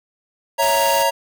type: chord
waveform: square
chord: A# diminished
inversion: first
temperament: equal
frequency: 554.4 / 659.3 / 932.3 Hz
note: C#5 / E5 / A#5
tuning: 0 / 0 / 0 cents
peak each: -21 / -23 / -18 dBFS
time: 0.58-1.11 s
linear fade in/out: 20 ms
type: noise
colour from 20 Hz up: white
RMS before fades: -28 dBFS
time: 0.62-1.03 s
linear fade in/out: 5 ms
effects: none